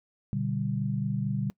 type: chord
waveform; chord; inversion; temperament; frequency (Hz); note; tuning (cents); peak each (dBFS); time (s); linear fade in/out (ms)
sine; G major; first; just; 122.5 / 147 / 196; B2 / D3 / G3; -14 / +2 / 0; -31; 0.33-1.5; 0
effects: noise-tail reverb RT60 0.1 s tail -23 dB re dry